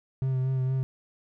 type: tone with vibrato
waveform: triangle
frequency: 130.81 Hz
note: C3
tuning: in tune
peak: -22 dBFS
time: 0.22-0.83 s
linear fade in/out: 0 ms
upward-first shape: sine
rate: 4.3 Hz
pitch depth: 24 cents each way
effects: none